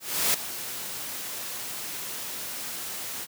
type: noise with ADSR envelope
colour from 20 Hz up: white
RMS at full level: -22 dBFS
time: 0-3.27 s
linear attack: 340 ms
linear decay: 6 ms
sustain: -13 dB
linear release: 41 ms
effects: high-pass 100 Hz 12 dB/octave